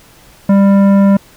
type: tone with tanh clipping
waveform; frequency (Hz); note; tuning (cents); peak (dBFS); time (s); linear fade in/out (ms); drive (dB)
sine; 197.9; G3; +17; -7; 0.49-1.17; 5; 13
effects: pink hiss -43 dBFS RMS until 1.36 s